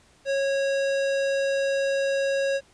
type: tone with hard clipping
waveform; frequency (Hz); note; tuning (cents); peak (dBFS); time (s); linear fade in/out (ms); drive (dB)
sine; 549; C#5; -17; -24; 0.25-2.61; 50; 17
effects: pink hiss -58 dBFS RMS until 2.73 s + resampled to 22050 Hz